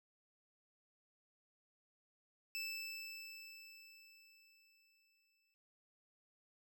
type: tone with exponential decay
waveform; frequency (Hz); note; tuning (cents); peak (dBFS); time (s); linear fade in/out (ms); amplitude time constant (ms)
25% pulse; 2637; E7; 0; -36; 2.55-5.54; 0; 650
effects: none